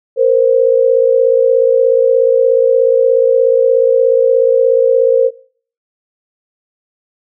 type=tone pair together; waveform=sine; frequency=466.2 / 523 Hz; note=A#4 / C5; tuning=0 / -1 cents; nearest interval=major second; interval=199 cents; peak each=-10 dBFS; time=0.16-5.31 s; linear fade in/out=50 ms; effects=noise-tail reverb RT60 0.5 s tail -22 dB re dry